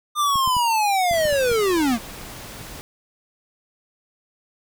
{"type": "linear sweep", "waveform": "square", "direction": "down", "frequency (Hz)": [1210, 214.5], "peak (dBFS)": -18, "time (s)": [0.15, 1.99], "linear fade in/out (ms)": 50}
{"type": "clicks", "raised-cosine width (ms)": 5, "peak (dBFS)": -21, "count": 7, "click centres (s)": [0.357, 0.476, 0.567, 1.112, 1.254, 1.327, 1.516]}
{"type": "noise", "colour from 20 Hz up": "pink", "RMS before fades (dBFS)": -37, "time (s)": [1.13, 2.81], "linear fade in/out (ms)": 0}
{"effects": []}